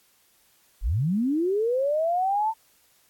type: linear sweep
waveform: sine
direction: up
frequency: 30 to 905 Hz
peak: -21 dBFS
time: 0.81-2.54 s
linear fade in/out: 50 ms
effects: white hiss -62 dBFS RMS until 3.09 s + AAC 64 kbps